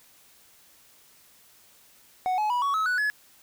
triangle tone with pitch steps, 740 / 850 / 976.4 / 1121.6 / 1288.4 / 1480 / 1700.1 Hz, F#5 / G#5 / B5 / C#6 / E6 / F#6 / G#6, 0 / +40 / -20 / +20 / -40 / 0 / +40 cents, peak -21 dBFS, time 2.26-3.1 s, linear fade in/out 0 ms, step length 120 ms, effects white hiss -57 dBFS RMS until 3.42 s

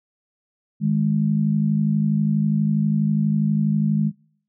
sine tone pair together, 156.12 / 208.4 Hz, D#3 / G#3, +6 / +6 cents, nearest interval perfect fourth, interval 500 cents, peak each -20 / -19 dBFS, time 0.8-4.12 s, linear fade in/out 50 ms, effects noise-tail reverb RT60 0.6 s tail -24 dB re dry

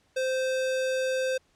square tone, 520 Hz, C5, 11 cents flat, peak -26 dBFS, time 0.16-1.38 s, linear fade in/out 10 ms, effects pink hiss -67 dBFS RMS until 1.55 s + low-pass 8000 Hz 12 dB/octave

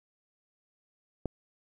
click, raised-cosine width 2 ms, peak -18 dBFS, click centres 1.257 s, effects 10-bit

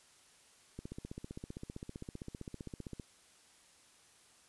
click train, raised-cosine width 3 ms, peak -30 dBFS, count 35, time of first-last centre 0.79-2.998 s, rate 15.4 Hz, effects white hiss -64 dBFS RMS until 4.48 s + resampled to 24000 Hz

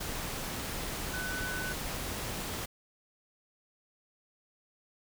sine tone in noise, 1500 Hz, F#6, 23 cents sharp, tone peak -36 dBFS, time 1.13-1.73 s, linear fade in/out 10 ms, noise pink, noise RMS -37 dBFS, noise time 0-2.66 s, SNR -2 dB, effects none

